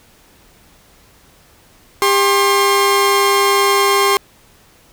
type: tone pair together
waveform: sawtooth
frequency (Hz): 399.2 / 1067.6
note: G4 / C6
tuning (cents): +32 / +35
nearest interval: octave + perfect fourth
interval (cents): 1703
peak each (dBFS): -10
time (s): 2.02-4.17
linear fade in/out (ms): 0
effects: pink hiss -49 dBFS RMS until 4.92 s